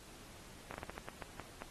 slowing click train, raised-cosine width 0.5 ms, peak -28 dBFS, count 10, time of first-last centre 0.71-1.62 s, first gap 31 ms, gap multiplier 1.28, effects pink hiss -56 dBFS RMS until 1.7 s + AAC 32 kbps

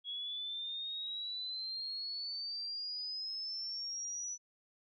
sine exponential sweep, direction up, 3324 to 5950 Hz, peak -38 dBFS, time 0.04-4.38 s, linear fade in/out 50 ms, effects none

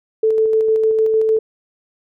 sine tone with tremolo, 440 Hz, A4, in tune, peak -11 dBFS, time 0.23-1.39 s, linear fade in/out 5 ms, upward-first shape square, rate 6.6 Hz, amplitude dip 25%, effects none

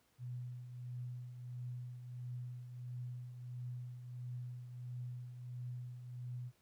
sine tone with tremolo, 123.47 Hz, B2, in tune, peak -40 dBFS, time 0.18-6.52 s, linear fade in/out 50 ms, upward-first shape triangle, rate 1.5 Hz, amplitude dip 60%, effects pink hiss -74 dBFS RMS until 6.61 s + high-pass 60 Hz 12 dB/octave

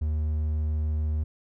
triangle tone, 76.7 Hz, D#2, 24 cents flat, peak -22 dBFS, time 0.01-1.24 s, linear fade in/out 10 ms, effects none

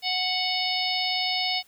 harmonic tone, 738 Hz, F#5, 5 cents flat, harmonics 1 / 3 / 4 / 5 / 6 / 7, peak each -31 / -31 / -31 / -31 / -31 / -31 dBFS, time 0.02-1.63 s, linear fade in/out 50 ms, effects white hiss -59 dBFS RMS until 1.67 s

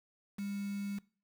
sine tone with quantisation, 200.9 Hz, G3, 43 cents sharp, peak -36 dBFS, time 0.38-0.99 s, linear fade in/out 10 ms, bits 8, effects noise-tail reverb RT60 0.4 s tail -22 dB re dry

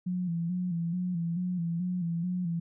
sine tone with vibrato, 174.4 Hz, F3, 2 cents flat, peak -28 dBFS, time 0.06-2.6 s, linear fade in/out 10 ms, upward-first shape square, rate 2.3 Hz, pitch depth 62 cents each way, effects none

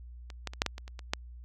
clicks, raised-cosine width 0.2 ms, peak -28 / -17 / -26 / -7 / -12 / -24 / -29 / -26 / -10 dBFS, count 9, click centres 0.302 / 0.473 / 0.535 / 0.619 / 0.663 / 0.781 / 0.879 / 0.992 / 1.135 s, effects added 60 Hz sine -44 dBFS peak until 1.44 s

